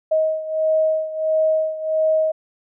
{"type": "beating tone pair", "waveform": "sine", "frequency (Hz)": [630, 631.5], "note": ["D#5", "D#5"], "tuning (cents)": [21, 26], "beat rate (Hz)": 1.5, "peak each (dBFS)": [-18, -22], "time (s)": [0.11, 2.32], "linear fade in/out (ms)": 10, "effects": []}